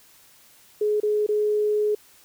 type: tone with dropouts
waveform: sine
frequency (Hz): 421.2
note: G#4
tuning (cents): +24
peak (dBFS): -19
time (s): 0.81-1.95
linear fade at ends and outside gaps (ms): 5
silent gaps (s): 1.002-1.031 / 1.265-1.288
effects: white hiss -54 dBFS RMS until 2.24 s